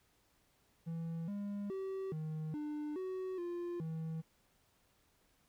triangle tone with pitch steps, 165.2 / 202.8 / 384 / 156.2 / 298.9 / 373.9 / 348.5 / 160.9 Hz, E3 / G#3 / G4 / D#3 / D4 / F#4 / F4 / E3, +4 / -41 / -36 / +7 / +31 / +18 / -4 / -42 cents, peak -36 dBFS, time 0.86-4.22 s, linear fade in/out 20 ms, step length 420 ms, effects pink hiss -73 dBFS RMS until 5.48 s

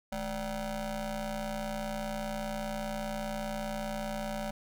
25% pulse ring-modulated tone, 185 Hz, F#3, in tune, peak -27 dBFS, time 0.12-4.51 s, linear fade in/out 5 ms, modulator 400 Hz, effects none

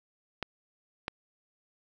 clicks, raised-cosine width 0.3 ms, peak -16 dBFS, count 2, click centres 0.427 / 1.081 s, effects none

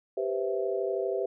sine chord, C major seventh, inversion second, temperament equal with one note detuned, 392 / 490.8 / 523.3 / 659.3 Hz, G4 / B4 / C5 / E5, 0 / -11 / 0 / 0 cents, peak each -30 / -34 / -34 / -34 dBFS, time 0.17-1.26 s, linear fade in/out 5 ms, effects none

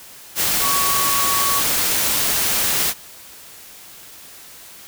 sine tone in noise, 1122 Hz, C#6, 21 cents sharp, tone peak -21 dBFS, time 0.6-1.63 s, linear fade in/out 50 ms, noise white, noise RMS -19 dBFS, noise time 0.35-2.94 s, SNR -5 dB, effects white hiss -41 dBFS RMS until 4.87 s

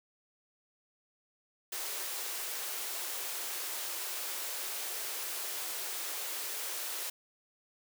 white high-pass noise, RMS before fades -38 dBFS, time 1.72-7.1 s, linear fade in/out 5 ms, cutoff 330 Hz, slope 48 dB/octave, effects none

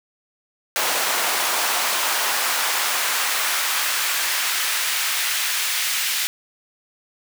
pink noise with high-pass filter sweep, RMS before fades -22 dBFS, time 0.76-6.27 s, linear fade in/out 0 ms, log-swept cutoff 700 to 2200 Hz, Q 0.94, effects none

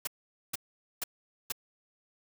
white noise bursts, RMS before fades -33 dBFS, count 4, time 0.05-1.522 s, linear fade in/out 5 ms, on 23 ms, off 460 ms, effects none

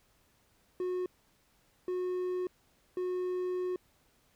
triangle tone bursts at uneven times, 364 Hz, F#4, 28 cents flat, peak -29 dBFS, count 3, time 0.8-1.06 / 1.88-2.47 / 2.97-3.76 s, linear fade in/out 2 ms, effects pink hiss -69 dBFS RMS until 4.35 s

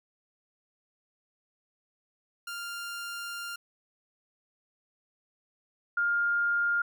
sawtooth / sine tone pair in turn, 1396.9 / 1408.2 Hz, F6 / F6, 0 / +14 cents, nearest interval unison, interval 14 cents, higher second, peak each -32 / -24 dBFS, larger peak second, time 2.47-3.56 / 5.97-6.82 s, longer first, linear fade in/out 5 ms, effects none

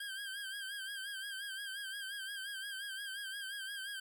25% pulse tone with vibrato, 1593 Hz, G6, 27 cents sharp, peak -37 dBFS, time 0-4 s, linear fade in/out 5 ms, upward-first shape sine, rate 5.7 Hz, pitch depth 67 cents each way, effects none

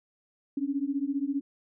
sine beating tone pair, 271.8 / 286.8 Hz, C#4 / D4, -34 / -41 cents, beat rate 15 Hz, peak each -30 dBFS, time 0.57-1.41 s, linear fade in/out 5 ms, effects none

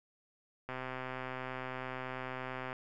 click train, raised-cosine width 0.5 ms, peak -25 dBFS, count 264, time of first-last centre 0.69-2.729 s, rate 129 Hz, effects none

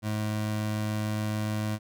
25% pulse tone, 106.9 Hz, A2, 49 cents flat, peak -24 dBFS, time 0.02-1.79 s, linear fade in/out 50 ms, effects none

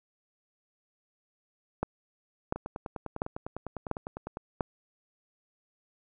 two click trains, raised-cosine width 1 ms, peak -14 / -22 dBFS, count 5 / 19, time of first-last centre 1.83-4.608 / 2.56-4.371 s, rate 1.44 / 9.94 Hz, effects none

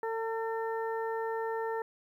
harmonic tone, 450 Hz, A4, 39 cents sharp, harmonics 1 / 2 / 3 / 4, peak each -33 / -36 / -45 / -43 dBFS, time 0.03-1.82 s, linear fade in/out 2 ms, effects 11-bit

